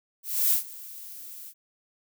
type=noise with ADSR envelope; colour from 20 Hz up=violet; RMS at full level=-21 dBFS; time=0.23-1.54 s; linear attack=280 ms; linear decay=120 ms; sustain=-21 dB; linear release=62 ms; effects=none